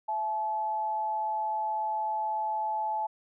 sine tone pair together, 669 / 861.8 Hz, E5 / A5, +25 / -36 cents, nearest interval major third, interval 439 cents, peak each -38 / -28 dBFS, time 0.08-3.07 s, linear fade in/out 10 ms, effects none

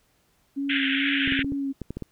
sine tone with vibrato, 275.3 Hz, C#4, 12 cents flat, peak -25 dBFS, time 0.56-1.73 s, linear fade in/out 20 ms, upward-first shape sine, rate 2.3 Hz, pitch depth 28 cents each way
pink band-pass noise, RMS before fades -26 dBFS, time 0.69-1.43 s, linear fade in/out 10 ms, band 1500 to 3400 Hz, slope 96 dB/octave
clicks, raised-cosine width 3 ms, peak -19 dBFS, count 9, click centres 1.276 / 1.322 / 1.392 / 1.445 / 1.521 / 1.817 / 1.906 / 1.97 / 2.023 s
effects pink hiss -66 dBFS RMS until 2.11 s

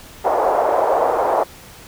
white band-pass noise, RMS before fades -17 dBFS, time 0.24-1.44 s, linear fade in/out 10 ms, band 480 to 820 Hz, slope 24 dB/octave, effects pink hiss -41 dBFS RMS until 1.87 s

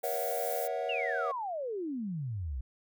triangle chord, F# dominant seventh, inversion first, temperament equal with one note detuned, 475.7 / 554.4 / 659.3 / 740 Hz, A#4 / C#5 / E5 / F#5, +35 / 0 / 0 / 0 cents, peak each -35 dBFS, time 0.03-1.32 s, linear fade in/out 10 ms
violet noise, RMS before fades -39 dBFS, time 0.03-0.68 s, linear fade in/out 20 ms
sine exponential sweep, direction down, 2888 to 58.8 Hz, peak -33 dBFS, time 0.89-2.61 s, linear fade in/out 5 ms
effects none

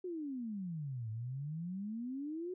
sine exponential two-way sweep, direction down then up, 373.8 to 107.3 to 373.8 Hz, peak -38 dBFS, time 0.04-2.54 s, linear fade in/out 5 ms, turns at 1.1 s, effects none

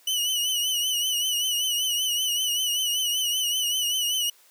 sawtooth tone with vibrato, 2960 Hz, F#7, in tune, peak -20 dBFS, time 0.07-4.3 s, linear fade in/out 5 ms, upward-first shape triangle, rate 5.2 Hz, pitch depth 78 cents each way, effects white hiss -57 dBFS RMS until 4.5 s + high-pass 400 Hz 12 dB/octave

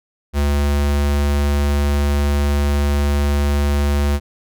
square tone, 71.9 Hz, D2, 36 cents flat, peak -15 dBFS, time 0.33-4.2 s, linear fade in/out 50 ms, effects none

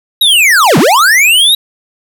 square linear two-way sweep, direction down then up, 3877 to 130 to 3877 Hz, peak -5 dBFS, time 0.21-1.55 s, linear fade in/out 5 ms, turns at 0.78 s, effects none

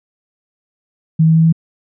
sine tone with pitch steps, 160 / 161.11 / 162.23 / 163.36 Hz, D#3 / E3 / E3 / E3, +49 / -39 / -27 / -15 cents, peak -7 dBFS, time 1.19-1.526 s, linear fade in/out 10 ms, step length 84 ms, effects none

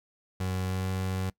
30% pulse tone with pitch glide, 93.1 to 94.02 Hz, F#2 to F#2, +11 to +28 cents, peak -26 dBFS, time 0.4-1.3 s, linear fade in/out 5 ms, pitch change +17 cents, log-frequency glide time 0.64-0.88 s, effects noise-tail reverb RT60 0.1 s tail -22 dB re dry

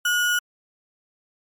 sine tone with sample-and-hold, 1444 Hz, F#6, 43 cents flat, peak -18 dBFS, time 0.05-0.39 s, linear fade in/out 5 ms, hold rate 4410 Hz, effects MP3 64 kbps

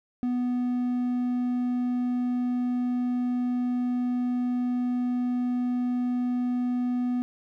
triangle tone, 246.9 Hz, B3, in tune, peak -22 dBFS, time 0.23-7.22 s, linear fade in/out 0 ms, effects none

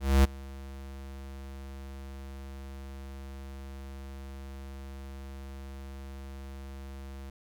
square tone with ADSR envelope, 67.9 Hz, C#2, 35 cents flat, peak -17 dBFS, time 0-7.3 s, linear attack 240 ms, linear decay 18 ms, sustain -24 dB, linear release 4 ms, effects none

